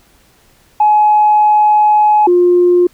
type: tone pair in turn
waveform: sine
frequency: 845 / 354.4 Hz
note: G#5 / F4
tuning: +30 / +25 cents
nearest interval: octave + minor third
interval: 1505 cents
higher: first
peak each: -5 dBFS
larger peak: neither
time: 0.8-2.27 / 2.27-2.87 s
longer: first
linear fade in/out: 5 ms
effects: tanh soft clip ceiling -1 dBFS + pink hiss -50 dBFS RMS until 2.93 s